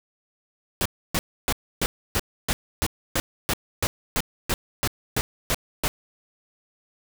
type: noise bursts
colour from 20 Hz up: pink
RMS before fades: -23 dBFS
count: 16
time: 0.81-5.88 s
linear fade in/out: 0 ms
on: 45 ms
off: 290 ms
effects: none